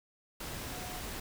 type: tone in noise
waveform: sine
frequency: 728 Hz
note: F#5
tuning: 28 cents flat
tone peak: -47 dBFS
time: 0.72-1 s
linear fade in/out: 5 ms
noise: pink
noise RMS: -41 dBFS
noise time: 0.4-1.2 s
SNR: -9 dB
effects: none